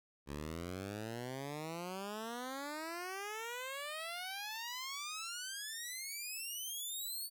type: exponential sweep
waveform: 10% pulse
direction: up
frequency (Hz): 69.2 to 4541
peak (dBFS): -33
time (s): 0.26-7.3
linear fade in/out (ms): 50
effects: none